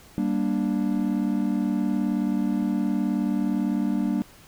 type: chord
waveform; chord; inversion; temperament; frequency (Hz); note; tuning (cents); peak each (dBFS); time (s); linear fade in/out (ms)
triangle; G minor; none; just; 196 / 235.2 / 294; G3 / Bb3 / D4; 0 / +16 / +2; -24 / -24 / -25; 0.18-4.22; 0
effects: pink hiss -51 dBFS RMS until 4.47 s